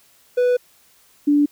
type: tone pair in turn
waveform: triangle / sine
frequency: 493.9 / 291.1 Hz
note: B4 / D4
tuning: 0 / -15 cents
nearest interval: major sixth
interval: 915 cents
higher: first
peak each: -12 dBFS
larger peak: neither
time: 0.37-0.57 / 1.27-1.46 s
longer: first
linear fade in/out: 10 ms
effects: white hiss -55 dBFS RMS until 1.51 s